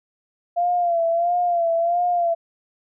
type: tone with vibrato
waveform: sine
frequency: 688 Hz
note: F5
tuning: 26 cents flat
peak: -17 dBFS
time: 0.56-2.35 s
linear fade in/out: 20 ms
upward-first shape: sine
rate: 1.5 Hz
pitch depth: 58 cents each way
effects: none